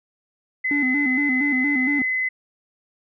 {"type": "tone", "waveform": "sine", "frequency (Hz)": 2032, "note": "B6", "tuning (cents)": 49, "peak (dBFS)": -20, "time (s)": [0.64, 2.29], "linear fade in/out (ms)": 10}
{"type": "tone with vibrato", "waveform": "triangle", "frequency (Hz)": 272.3, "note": "C#4", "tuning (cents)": -31, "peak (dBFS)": -19, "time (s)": [0.71, 2.02], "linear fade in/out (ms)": 2, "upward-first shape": "square", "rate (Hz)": 4.3, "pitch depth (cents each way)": 100}
{"effects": []}